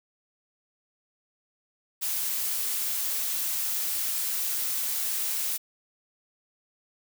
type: noise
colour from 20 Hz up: blue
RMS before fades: -29 dBFS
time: 2.01-5.58 s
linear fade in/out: 20 ms
effects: none